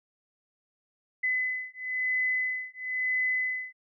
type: beating tone pair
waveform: sine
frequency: 2016 / 2017 Hz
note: B6 / B6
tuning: +35 / +36 cents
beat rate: 1 Hz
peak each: -30 dBFS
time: 1.23-3.73 s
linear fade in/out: 10 ms
effects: none